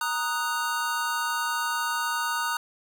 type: chord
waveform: square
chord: D# minor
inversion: second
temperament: equal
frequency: 932.3 / 1244.5 / 1480 Hz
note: A#5 / D#6 / F#6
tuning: 0 / 0 / 0 cents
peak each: -31 dBFS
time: 0.01-2.57 s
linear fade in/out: 2 ms
effects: 10-bit